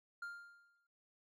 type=tone with exponential decay; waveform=triangle; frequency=1400 Hz; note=F6; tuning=4 cents sharp; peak=-39 dBFS; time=0.22-0.87 s; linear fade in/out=5 ms; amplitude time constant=140 ms; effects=none